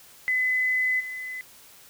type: tone with level steps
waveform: sine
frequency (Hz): 2017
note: B6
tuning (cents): +36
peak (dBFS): -21 / -32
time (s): 0.28-1.41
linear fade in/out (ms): 0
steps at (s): 0.99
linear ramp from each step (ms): 20
effects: white hiss -51 dBFS RMS until 1.89 s